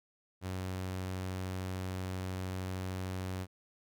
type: tone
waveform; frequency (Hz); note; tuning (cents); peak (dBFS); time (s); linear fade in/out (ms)
sawtooth; 93.1; F#2; +11; -32; 0.41-3.47; 50
effects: none